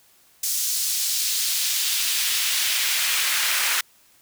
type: noise with high-pass filter sweep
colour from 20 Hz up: pink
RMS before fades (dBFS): -23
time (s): 0.43-3.81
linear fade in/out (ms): 5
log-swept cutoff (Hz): 6200 to 1600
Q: 1.1
effects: white hiss -57 dBFS RMS until 4.21 s